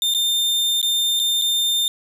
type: tone with dropouts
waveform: 40% pulse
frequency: 3610 Hz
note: A7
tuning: 44 cents sharp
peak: -16 dBFS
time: 0.02-1.88 s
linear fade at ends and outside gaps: 1 ms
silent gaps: 0.139-0.147 / 0.815-0.828 / 1.194-1.198 / 1.415-1.42 s
effects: none